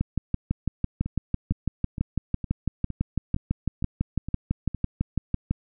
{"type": "two click trains", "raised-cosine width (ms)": 5, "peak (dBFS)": [-19, -11], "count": [9, 34], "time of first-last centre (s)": [[1.06, 4.747], [0.01, 5.51]], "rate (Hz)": [2.17, 6], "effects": []}